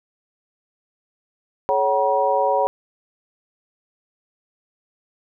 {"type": "tone cluster", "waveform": "sine", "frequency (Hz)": [425.5, 556, 758, 957], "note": ["G#4", "C#5", "F#5", "A#5"], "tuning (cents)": [42, 5, 42, 45], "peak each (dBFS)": [-25, -20, -22, -21], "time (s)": [1.69, 2.67], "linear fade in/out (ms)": 0, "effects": []}